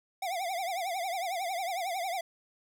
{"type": "tone with vibrato", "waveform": "square", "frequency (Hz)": 726, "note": "F#5", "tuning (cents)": -33, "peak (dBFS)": -32, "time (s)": [0.22, 2.21], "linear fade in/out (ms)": 5, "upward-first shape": "triangle", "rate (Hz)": 11, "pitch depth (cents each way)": 170, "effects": []}